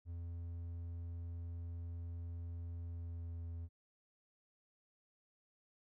triangle tone with pitch glide, 85.1 to 84.07 Hz, F2 to E2, -44 to +35 cents, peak -40 dBFS, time 0.05-3.69 s, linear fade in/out 50 ms, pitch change -21 cents, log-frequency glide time 2.83-3.48 s, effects none

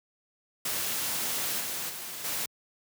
white noise with level steps, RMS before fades -31 / -34 / -39 / -32 dBFS, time 0.65-2.46 s, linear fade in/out 5 ms, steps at 1.6 / 1.89 / 2.24 s, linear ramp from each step 10 ms, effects high-pass 100 Hz 12 dB/octave

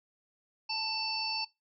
harmonic tone with a mistuned harmonic, 886 Hz, A5, 12 cents sharp, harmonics 1 / 3 / 5 / 6, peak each -38 / -38 / -35 / -39 dBFS, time 0.69-1.45 s, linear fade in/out 10 ms, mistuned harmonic 5, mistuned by +36 cents, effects noise-tail reverb RT60 0.2 s tail -21 dB re dry

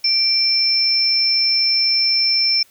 sine tone pair together, 2349 / 5336 Hz, D7 / E8, 0 / +20 cents, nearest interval octave + major second, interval 1420 cents, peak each -24 / -14 dBFS, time 0.04-2.63 s, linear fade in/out 5 ms, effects white hiss -53 dBFS RMS until 2.7 s

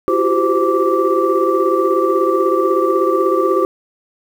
sine tone cluster, 338.8 / 374.9 / 391.2 / 517 / 1167 Hz, E4 / F#4 / G4 / C5 / D6, +48 / +23 / -4 / -21 / -11 cents, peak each -18 dBFS, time 0.08-3.65 s, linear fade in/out 0 ms, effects tanh soft clip ceiling -2 dBFS + 7-bit

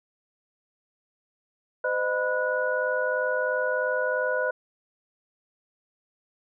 sine tone cluster, 512 / 615 / 993 / 1464 Hz, C5 / D#5 / B5 / F#6, -38 / -20 / +9 / -19 cents, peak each -27 / -29 / -34 / -28 dBFS, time 1.84-4.51 s, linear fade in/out 5 ms, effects none

